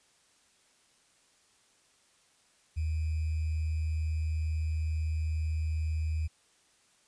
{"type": "tone with sample-and-hold", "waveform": "sine", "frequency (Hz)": 78.9, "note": "D#2", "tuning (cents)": 25, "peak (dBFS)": -28, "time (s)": [2.76, 6.28], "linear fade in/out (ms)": 20, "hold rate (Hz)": 2450, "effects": ["white hiss -66 dBFS RMS until 7.07 s", "resampled to 22050 Hz"]}